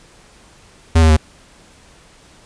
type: tone with pitch steps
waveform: square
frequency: 81.9 / 79.71 / 77.57 Hz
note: E2 / D#2 / D#2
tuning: -11 / +42 / -5 cents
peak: -8 dBFS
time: 0.95-1.169 s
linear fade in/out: 10 ms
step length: 73 ms
effects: pink hiss -47 dBFS RMS until 2.45 s + resampled to 22050 Hz

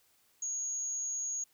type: tone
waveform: sine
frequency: 6645 Hz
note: G#8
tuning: in tune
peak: -33 dBFS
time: 0.42-1.44 s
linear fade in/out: 5 ms
effects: white hiss -69 dBFS RMS until 1.53 s

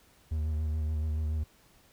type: tone with vibrato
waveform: triangle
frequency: 77.3 Hz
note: D#2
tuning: 11 cents flat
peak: -26 dBFS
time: 0.31-1.44 s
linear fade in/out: 10 ms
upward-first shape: sine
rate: 7 Hz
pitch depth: 35 cents each way
effects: pink hiss -62 dBFS RMS until 1.92 s

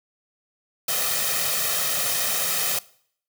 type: noise with comb filter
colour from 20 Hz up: white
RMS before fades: -24 dBFS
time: 0.88-2.79 s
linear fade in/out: 5 ms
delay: 1.6 ms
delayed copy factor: +0.7
effects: noise-tail reverb RT60 0.6 s tail -21 dB re dry + high-pass 150 Hz 12 dB/octave

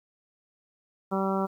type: harmonic tone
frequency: 193.1 Hz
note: G3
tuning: 26 cents flat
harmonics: 1 / 2 / 3 / 4 / 5 / 6 / 7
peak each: -28 / -31 / -33 / -34 / -35 / -36 / -36 dBFS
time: 1.11-1.47 s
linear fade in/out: 20 ms
effects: 10-bit

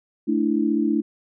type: chord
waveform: sine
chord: A suspended fourth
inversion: none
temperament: equal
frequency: 220 / 293.7 / 329.6 Hz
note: A3 / D4 / E4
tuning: 0 / 0 / 0 cents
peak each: -23 / -22 / -23 dBFS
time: 0.27-1.02 s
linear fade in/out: 20 ms
effects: none

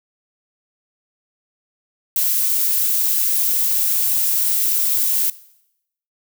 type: noise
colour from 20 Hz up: violet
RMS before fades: -18 dBFS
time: 2.16-5.3 s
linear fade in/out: 2 ms
effects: noise-tail reverb RT60 0.8 s tail -19 dB re dry

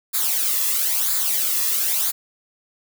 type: noise with flanger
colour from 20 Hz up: blue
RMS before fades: -21 dBFS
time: 0.13-2.12 s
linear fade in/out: 20 ms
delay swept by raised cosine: 0.34 to 1.34 ms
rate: 1 Hz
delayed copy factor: -0.7
effects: none

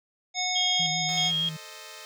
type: harmonic tone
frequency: 731 Hz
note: F#5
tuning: 21 cents flat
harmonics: 1 / 3 / 5 / 7 / 9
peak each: -32 / -32 / -32 / -32 / -32 dBFS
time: 0.34-1.32 s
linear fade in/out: 50 ms
type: tone with tremolo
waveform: sine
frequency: 3253 Hz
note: G#7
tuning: 37 cents flat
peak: -24 dBFS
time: 0.55-1.5 s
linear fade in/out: 10 ms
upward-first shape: square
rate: 1.6 Hz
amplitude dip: 75%
type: tone with vibrato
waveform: sine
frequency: 161.8 Hz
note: E3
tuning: 32 cents flat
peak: -34 dBFS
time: 0.79-1.57 s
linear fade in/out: 10 ms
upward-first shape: sine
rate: 6.4 Hz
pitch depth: 49 cents each way
type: chord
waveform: 5% pulse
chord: A diminished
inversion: none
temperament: equal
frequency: 440 / 523.3 / 622.3 Hz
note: A4 / C5 / Eb5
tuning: 0 / 0 / 0 cents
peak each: -35 / -37 / -33 dBFS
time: 1.09-2.05 s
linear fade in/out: 0 ms
effects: none

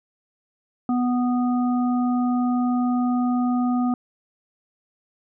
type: harmonic tone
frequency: 246.9 Hz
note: B3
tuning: in tune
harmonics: 1 / 3 / 5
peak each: -19 / -29 / -33 dBFS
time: 0.89-3.94 s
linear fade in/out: 2 ms
effects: none

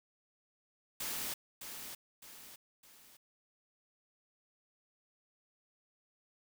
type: noise with echo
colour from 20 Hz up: white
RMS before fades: -39 dBFS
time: 1-1.34 s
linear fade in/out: 5 ms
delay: 610 ms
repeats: 3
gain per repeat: -7 dB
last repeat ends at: 3.17 s
effects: none

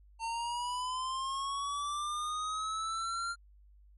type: linear sweep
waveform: square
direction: up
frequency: 903 to 1393 Hz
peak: -34 dBFS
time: 0.19-3.36 s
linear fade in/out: 50 ms
effects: added 50 Hz sine -56 dBFS peak until 3.97 s + MP3 48 kbps

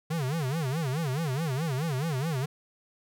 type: tone with vibrato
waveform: square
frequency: 146.2 Hz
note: D3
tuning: 7 cents flat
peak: -28 dBFS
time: 0.1-2.46 s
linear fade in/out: 10 ms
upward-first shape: sine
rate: 4.7 Hz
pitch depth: 250 cents each way
effects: none

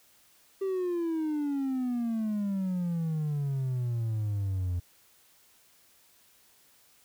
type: exponential sweep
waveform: triangle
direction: down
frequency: 392 to 86.7 Hz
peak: -25 dBFS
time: 0.61-4.8 s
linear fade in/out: 10 ms
effects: tanh soft clip ceiling -21 dBFS + white hiss -62 dBFS RMS until 7.04 s

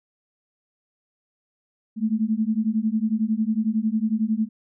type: beating tone pair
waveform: sine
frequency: 213.5 / 224.5 Hz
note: G#3 / A3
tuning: +48 / +35 cents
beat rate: 11 Hz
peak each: -23 dBFS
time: 1.96-4.49 s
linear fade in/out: 50 ms
effects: none

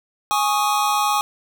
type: chord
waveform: square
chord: Ab suspended fourth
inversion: none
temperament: just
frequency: 830.6 / 1107.5 / 1245.9 Hz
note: Ab5 / Db6 / Eb6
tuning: 0 / -2 / +2 cents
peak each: -21 / -23 / -24 dBFS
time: 0.31-1.21 s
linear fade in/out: 0 ms
effects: none

